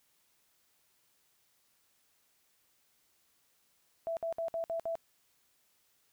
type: tone bursts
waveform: sine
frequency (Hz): 663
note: E5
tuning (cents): +10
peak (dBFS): -32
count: 6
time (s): 4.07-4.954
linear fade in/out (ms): 0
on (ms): 99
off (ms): 58
effects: white hiss -72 dBFS RMS until 6.12 s